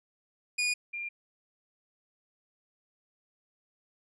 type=tone pair in turn; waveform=sawtooth / sine; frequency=2451 / 2394 Hz; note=D#7 / D7; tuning=-27 / +33 cents; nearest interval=unison; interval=40 cents; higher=first; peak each=-23 / -34 dBFS; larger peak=first; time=0.58-0.74 / 0.93-1.09 s; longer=neither; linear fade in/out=10 ms; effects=resampled to 22050 Hz